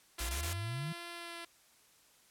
5% pulse tone with vibrato, 341.3 Hz, F4, 40 cents flat, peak -32 dBFS, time 0.18-1.45 s, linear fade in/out 5 ms, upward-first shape sine, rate 1.4 Hz, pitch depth 10 cents each way
white noise bursts, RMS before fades -39 dBFS, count 3, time 0.19-0.53 s, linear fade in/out 0 ms, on 100 ms, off 20 ms
sine exponential sweep, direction up, 54.2 to 168.1 Hz, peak -36 dBFS, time 0.2-0.93 s, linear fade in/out 10 ms
effects white hiss -65 dBFS RMS until 2.3 s + low-pass 12000 Hz 12 dB/octave

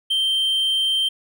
triangle tone, 3136 Hz, G7, in tune, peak -16 dBFS, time 0.1-1.09 s, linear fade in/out 10 ms, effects none

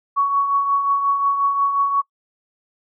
sine tone with tremolo, 1118 Hz, C#6, 14 cents sharp, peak -13 dBFS, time 0.16-2.02 s, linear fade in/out 20 ms, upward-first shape triangle, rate 5.6 Hz, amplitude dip 55%, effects noise-tail reverb RT60 0.1 s tail -24 dB re dry

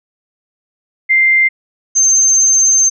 sine tone pair in turn, 2093 / 6292 Hz, C7 / G8, 0 / +6 cents, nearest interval octave + perfect fifth, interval 1906 cents, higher second, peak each -7 dBFS, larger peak neither, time 1.09-1.49 / 1.95-2.9 s, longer second, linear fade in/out 20 ms, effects none

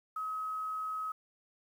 sine tone with quantisation, 1275 Hz, D#6, 42 cents sharp, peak -34 dBFS, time 0.16-1.12 s, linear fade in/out 5 ms, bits 10, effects none

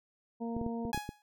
harmonic tone, 231.7 Hz, A#3, 10 cents flat, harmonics 1 / 2 / 3 / 4, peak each -35 / -41 / -45 / -47 dBFS, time 0.4-0.92 s, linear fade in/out 20 ms
clicks, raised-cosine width 3 ms, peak -25 dBFS, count 7, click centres 0.566 / 0.614 / 0.664 / 0.852 / 0.946 / 0.976 / 1.091 s
sawtooth tone with exponential decay, 835 Hz, G#5, 9 cents sharp, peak -26 dBFS, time 0.93-1.22 s, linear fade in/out 1 ms, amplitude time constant 63 ms
effects none

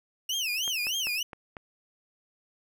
30% pulse tone with vibrato, 2793 Hz, F7, 1 cent flat, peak -25 dBFS, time 0.29-1.23 s, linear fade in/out 5 ms, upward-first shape sine, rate 3.3 Hz, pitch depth 250 cents each way
clicks, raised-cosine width 0.5 ms, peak -25 dBFS, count 5, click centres 0.678 / 0.869 / 1.07 / 1.332 / 1.568 s
effects none

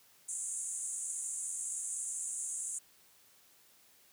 pink band-pass noise, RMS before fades -39 dBFS, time 0.28-2.79 s, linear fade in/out 10 ms, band 6800 to 10000 Hz, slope 96 dB/octave, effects white hiss -64 dBFS RMS until 4.12 s + high-pass 60 Hz 12 dB/octave

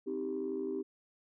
sine chord, C minor, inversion none, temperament just, 261.6 / 314 / 392.4 Hz, C4 / Eb4 / G4, 0 / +16 / +2 cents, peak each -39 / -39 / -35 dBFS, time 0.06-0.83 s, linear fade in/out 20 ms, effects tanh soft clip ceiling -27 dBFS

